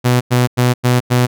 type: tone bursts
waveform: sawtooth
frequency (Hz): 123.8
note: B2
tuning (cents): +5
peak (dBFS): -6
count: 5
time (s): 0.04-1.27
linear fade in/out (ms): 20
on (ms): 170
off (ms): 95
effects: none